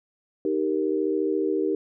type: chord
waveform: sine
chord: Eb major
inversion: none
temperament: equal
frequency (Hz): 311.1 / 392 / 466.2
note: Eb4 / G4 / Bb4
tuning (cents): 0 / 0 / 0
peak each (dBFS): -26 / -25 / -28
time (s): 0.45-1.75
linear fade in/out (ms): 2
effects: none